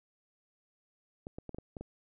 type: clicks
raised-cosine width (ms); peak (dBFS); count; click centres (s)
2; -28; 7; 1.269 / 1.385 / 1.493 / 1.546 / 1.585 / 1.768 / 1.81
effects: none